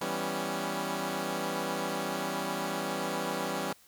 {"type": "chord", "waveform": "10% pulse", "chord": "C# half-diminished seventh", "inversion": "first", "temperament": "equal", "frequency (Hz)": [164.81, 196, 246.9, 277.2], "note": ["E3", "G3", "B3", "C#4"], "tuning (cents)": [0, 0, 0, 0], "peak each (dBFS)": [-30, -27, -31, -28], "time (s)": [0.01, 3.73], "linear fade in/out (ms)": 5, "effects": ["white hiss -60 dBFS RMS until 3.87 s"]}